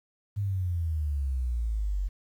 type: exponential sweep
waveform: sine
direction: down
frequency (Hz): 103.83 to 45.77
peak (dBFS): -26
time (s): 0.36-2.09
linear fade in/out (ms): 20
effects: 10-bit